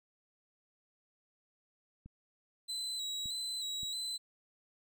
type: clicks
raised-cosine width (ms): 5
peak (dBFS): -38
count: 3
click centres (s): 2.06 / 3.258 / 3.832
type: tone with vibrato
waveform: 35% pulse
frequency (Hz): 3951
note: B7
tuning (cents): 0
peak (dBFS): -35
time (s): 2.68-4.18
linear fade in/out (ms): 20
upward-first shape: square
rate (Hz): 1.6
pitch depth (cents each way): 36
effects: none